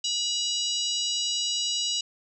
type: harmonic tone with a mistuned harmonic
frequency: 970 Hz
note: B5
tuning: 31 cents flat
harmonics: 3 / 4 / 5 / 6 / 7 / 8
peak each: -29 / -31 / -33 / -35 / -36 / -37 dBFS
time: 0.04-2.01 s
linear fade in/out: 5 ms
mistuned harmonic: 6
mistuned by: -52 cents
effects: none